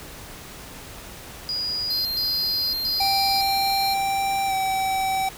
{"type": "tone bursts", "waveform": "sine", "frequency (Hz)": 4895, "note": "D#8", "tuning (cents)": -29, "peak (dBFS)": -24, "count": 3, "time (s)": [1.49, 3.41], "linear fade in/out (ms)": 0, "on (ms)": 560, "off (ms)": 120}
{"type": "tone", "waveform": "square", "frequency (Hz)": 4186, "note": "C8", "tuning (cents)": 0, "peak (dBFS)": -25, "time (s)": [1.9, 3.94], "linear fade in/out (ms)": 5}
{"type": "tone with pitch glide", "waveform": "square", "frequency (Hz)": [784, 767.9], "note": ["G5", "G5"], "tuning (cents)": [0, -36], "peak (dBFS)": -22, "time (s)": [3, 5.29], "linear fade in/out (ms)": 5, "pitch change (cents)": -36, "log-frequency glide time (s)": [4.47, 4.53]}
{"effects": ["pink hiss -40 dBFS RMS until 5.37 s"]}